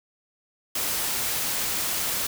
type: noise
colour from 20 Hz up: white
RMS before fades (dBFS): -27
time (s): 0.75-2.27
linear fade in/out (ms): 5
effects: none